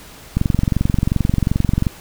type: click train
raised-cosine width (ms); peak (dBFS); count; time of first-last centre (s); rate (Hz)
5; -3; 35; 0.37-1.868; 22.7
effects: pink hiss -40 dBFS RMS until 2 s